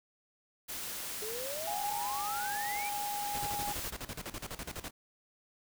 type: noise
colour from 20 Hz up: white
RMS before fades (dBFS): -40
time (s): 0.68-3.91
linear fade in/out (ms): 20
type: exponential sweep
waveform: sine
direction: up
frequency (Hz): 415.3 to 2400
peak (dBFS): -39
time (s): 1.22-2.89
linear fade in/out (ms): 2
type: tone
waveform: sine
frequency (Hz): 822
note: G#5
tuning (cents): -18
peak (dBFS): -35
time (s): 1.67-3.73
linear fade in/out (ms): 5
type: noise with tremolo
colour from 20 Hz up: pink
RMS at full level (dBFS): -40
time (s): 3.34-4.91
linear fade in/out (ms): 10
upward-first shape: square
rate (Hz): 12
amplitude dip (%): 80
effects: none